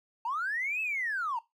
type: linear two-way sweep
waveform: triangle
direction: up then down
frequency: 880 to 2637 to 880 Hz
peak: -26 dBFS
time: 0.25-1.39 s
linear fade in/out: 5 ms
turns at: 0.81 s
effects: noise-tail reverb RT60 0.2 s tail -22 dB re dry + tanh soft clip ceiling -27 dBFS